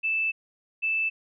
sine tone pair in turn, 2637 / 2637 Hz, E7 / E7, 0 / 0 cents, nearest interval unison, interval 0 cents, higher neither, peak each -23 dBFS, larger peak neither, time 0.03-0.32 / 0.82-1.1 s, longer first, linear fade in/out 20 ms, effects none

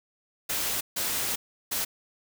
white noise bursts at uneven times, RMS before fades -29 dBFS, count 3, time 0.49-0.81 / 0.96-1.36 / 1.71-1.85 s, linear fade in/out 10 ms, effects none

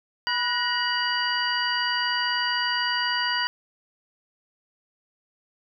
sine tone cluster, 983 / 1471 / 1884 / 2924 / 4704 Hz, B5 / F#6 / A#6 / F#7 / D8, -8 / -11 / +18 / -21 / +2 cents, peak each -29 dBFS, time 0.27-3.47 s, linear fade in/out 0 ms, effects none

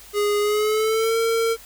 square tone with pitch glide, 413.1 to 455.7 Hz, G#4 to A#4, -9 to -39 cents, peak -19 dBFS, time 0.13-1.57 s, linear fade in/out 50 ms, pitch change +170 cents, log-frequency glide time 0.4-1.17 s, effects added 50 Hz sine -52 dBFS peak until 1.65 s + white hiss -45 dBFS RMS until 1.65 s

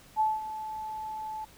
sine tone with ADSR envelope, 868 Hz, A5, 24 cents flat, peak -21 dBFS, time 0.16-1.45 s, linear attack 41 ms, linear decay 200 ms, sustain -13 dB, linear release 10 ms, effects pink hiss -55 dBFS RMS until 1.57 s

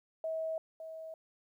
sine tone with echo, 643 Hz, E5, 43 cents flat, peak -33 dBFS, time 0.24-0.58 s, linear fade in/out 2 ms, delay 560 ms, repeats 1, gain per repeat -9 dB, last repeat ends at 1.14 s, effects 12-bit

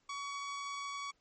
sawtooth tone, 1128 Hz, C#6, 30 cents sharp, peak -35 dBFS, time 0.09-1.11 s, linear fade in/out 5 ms, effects pink hiss -75 dBFS RMS until 1.2 s + MP3 32 kbps

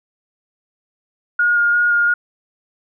sine tone with vibrato, 1427 Hz, F6, 37 cents sharp, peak -12 dBFS, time 1.39-2.14 s, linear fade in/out 5 ms, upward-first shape square, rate 2.9 Hz, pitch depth 10 cents each way, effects none

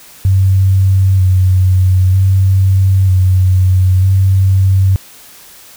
sine tone with vibrato, 94.2 Hz, F#2, 32 cents sharp, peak -6 dBFS, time 0.25-4.96 s, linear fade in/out 0 ms, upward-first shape square, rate 0.53 Hz, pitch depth 26 cents each way, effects white hiss -38 dBFS RMS until 5.76 s

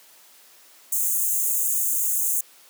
white high-pass noise, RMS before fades -23 dBFS, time 0.92-2.41 s, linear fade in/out 5 ms, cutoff 6400 Hz, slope 96 dB/octave, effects white hiss -52 dBFS RMS until 2.69 s + high-pass 300 Hz 12 dB/octave

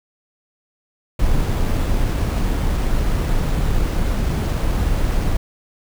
brown noise with sample-and-hold, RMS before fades -18 dBFS, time 1.19-5.37 s, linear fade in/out 5 ms, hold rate 11025 Hz, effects none

